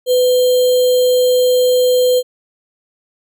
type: tone with sample-and-hold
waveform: sine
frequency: 501 Hz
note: B4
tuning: 25 cents sharp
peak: -9 dBFS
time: 0.06-2.23 s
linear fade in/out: 50 ms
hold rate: 3675 Hz
effects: none